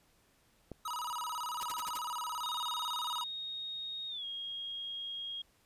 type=click; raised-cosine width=2 ms; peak=-29 dBFS; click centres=0.717 s
type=tone with vibrato; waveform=square; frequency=1108.7 Hz; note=C#6; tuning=in tune; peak=-37 dBFS; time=0.85-3.24 s; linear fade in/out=5 ms; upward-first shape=square; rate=18 Hz; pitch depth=240 cents each way
type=noise bursts; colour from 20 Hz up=white; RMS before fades=-42 dBFS; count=5; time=1.61-1.976 s; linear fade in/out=2 ms; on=26 ms; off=59 ms
type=tone with pitch glide; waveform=sine; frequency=3729 to 3265 Hz; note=A#7 to G#7; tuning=0 to -30 cents; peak=-38 dBFS; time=2.43-5.42 s; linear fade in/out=5 ms; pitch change=-230 cents; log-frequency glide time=4.09-4.25 s
effects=pink hiss -69 dBFS RMS until 5.65 s + resampled to 32000 Hz